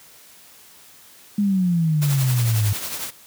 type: exponential sweep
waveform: sine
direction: down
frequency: 208.9 to 101.1 Hz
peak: -16 dBFS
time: 1.38-2.73 s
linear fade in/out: 5 ms
type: noise with tremolo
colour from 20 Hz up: white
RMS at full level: -27 dBFS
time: 2.01-3.11 s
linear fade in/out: 20 ms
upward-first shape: triangle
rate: 11 Hz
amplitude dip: 55%
effects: white hiss -48 dBFS RMS until 3.26 s + high-pass 60 Hz 12 dB/octave